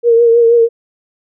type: tone with vibrato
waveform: sine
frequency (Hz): 466.2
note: A#4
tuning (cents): 0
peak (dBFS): -5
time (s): 0.03-0.69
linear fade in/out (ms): 50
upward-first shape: triangle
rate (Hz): 6.3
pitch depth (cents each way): 42
effects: none